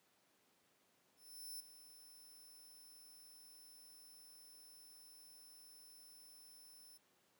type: tone with ADSR envelope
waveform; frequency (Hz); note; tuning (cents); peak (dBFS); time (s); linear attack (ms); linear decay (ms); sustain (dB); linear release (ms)
10% pulse; 5320; E8; +15; -40; 1.16-6.98; 440; 4; -13; 14
effects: pink hiss -75 dBFS RMS until 7.39 s + high-pass 200 Hz 12 dB/octave